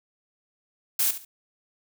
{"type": "noise with echo", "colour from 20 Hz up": "blue", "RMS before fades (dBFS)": -23, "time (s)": [0.99, 1.11], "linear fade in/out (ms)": 5, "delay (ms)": 70, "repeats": 2, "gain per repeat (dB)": -12, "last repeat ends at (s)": 1.25, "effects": []}